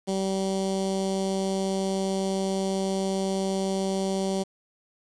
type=tone with notch filter; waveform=15% pulse; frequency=192.4 Hz; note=G3; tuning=32 cents flat; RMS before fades=-27 dBFS; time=0.07-4.44 s; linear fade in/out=20 ms; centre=1700 Hz; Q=0.58; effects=resampled to 22050 Hz + 8-bit